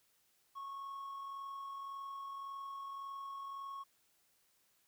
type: tone with amplitude modulation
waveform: triangle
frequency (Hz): 1100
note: C#6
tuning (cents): -14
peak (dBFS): -39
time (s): 0.55-3.84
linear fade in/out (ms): 20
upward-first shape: sine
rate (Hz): 41.8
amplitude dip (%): 35
effects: tanh soft clip ceiling -35 dBFS + white hiss -74 dBFS RMS until 4.87 s